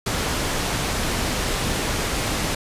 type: low-pass noise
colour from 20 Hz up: pink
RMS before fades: -24 dBFS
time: 0.06-2.55 s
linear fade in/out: 5 ms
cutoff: 9600 Hz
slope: 12 dB/octave
effects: resampled to 32000 Hz